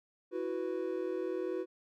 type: chord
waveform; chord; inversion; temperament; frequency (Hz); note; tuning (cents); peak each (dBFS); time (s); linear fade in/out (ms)
triangle; E suspended second; none; equal; 329.6 / 370 / 493.9; E4 / F#4 / B4; 0 / 0 / 0; -37 / -34 / -37; 0.31-1.66; 50
effects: none